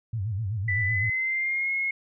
sine tone with vibrato, 103.83 Hz, G#2, in tune, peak -26 dBFS, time 0.13-1.1 s, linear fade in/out 5 ms, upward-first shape sine, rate 7.9 Hz, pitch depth 190 cents each way
sine tone with pitch glide, 1984 to 2164 Hz, B6 to C#7, +7 to -42 cents, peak -24 dBFS, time 0.68-1.91 s, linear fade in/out 5 ms, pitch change +151 cents, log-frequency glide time 0.81-1.71 s
effects none

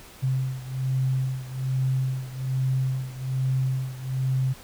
sine beating tone pair, 130.6 / 131.8 Hz, C3 / C3, -3 / +13 cents, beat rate 1.2 Hz, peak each -25 / -28 dBFS, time 0.22-4.54 s, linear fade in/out 20 ms, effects pink hiss -47 dBFS RMS until 4.63 s

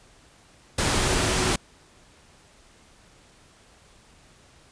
sine tone in noise, 370 Hz, F#4, in tune, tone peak -32 dBFS, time 0.94-1.53 s, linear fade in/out 5 ms, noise pink, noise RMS -23 dBFS, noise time 0.78-1.56 s, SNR -12 dB, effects pink hiss -55 dBFS RMS until 4.71 s + resampled to 22050 Hz

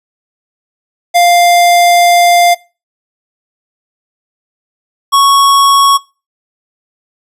square tone pair in turn, 698.5 / 1108.8 Hz, F5 / C#6, 0 / 0 cents, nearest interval minor sixth, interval 800 cents, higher second, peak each -5 dBFS, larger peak neither, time 1.14-2.55 / 5.12-5.98 s, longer first, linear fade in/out 20 ms, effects noise-tail reverb RT60 0.3 s tail -21 dB re dry + resampled to 32000 Hz

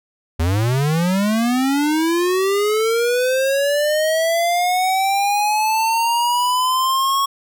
square linear sweep, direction up, 77.3 to 1107 Hz, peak -16 dBFS, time 0.39-7.26 s, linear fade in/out 10 ms, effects none

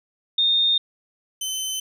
sine / 20% pulse tone pair in turn, 3660 / 3061 Hz, A#7 / G7, -32 / -42 cents, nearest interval minor third, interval 310 cents, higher first, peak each -16 / -20 dBFS, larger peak first, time 0.38-0.78 / 1.41-1.8 s, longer first, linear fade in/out 5 ms, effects none

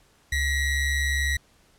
square ring-modulated tone, 987.8 Hz, B5, in tune, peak -20 dBFS, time 0.32-1.37 s, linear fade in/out 5 ms, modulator 917 Hz, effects pink hiss -60 dBFS RMS until 1.78 s + low-pass 11000 Hz 12 dB/octave

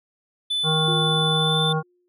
triangle tone with pitch glide, 3500 to 3543 Hz, A7 to A7, -10 to +11 cents, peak -20 dBFS, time 0.5-1.73 s, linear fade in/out 10 ms, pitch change +21 cents, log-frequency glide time 1.29-1.6 s
harmonic tone, 157 Hz, D#3, 16 cents sharp, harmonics 1 / 3 / 5 / 7 / 9, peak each -22 / -27 / -29 / -30 / -32 dBFS, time 0.63-1.83 s, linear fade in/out 50 ms
sine tone with exponential decay, 356 Hz, F4, 33 cents sharp, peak -27 dBFS, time 0.88-2.08 s, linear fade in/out 0 ms, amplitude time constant 260 ms
effects none

